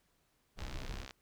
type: noise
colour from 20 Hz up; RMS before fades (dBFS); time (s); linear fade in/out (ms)
brown; -42; 0.56-1.07; 50
type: click train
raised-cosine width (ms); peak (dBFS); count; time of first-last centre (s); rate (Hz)
0.2; -29; 35; 0.59-1.108; 65.6
effects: pink hiss -75 dBFS RMS until 1.21 s